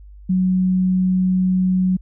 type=tone; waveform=sine; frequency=185 Hz; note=F#3; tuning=in tune; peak=-14 dBFS; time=0.29-1.97 s; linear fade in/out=10 ms; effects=added 50 Hz sine -38 dBFS peak until 2.01 s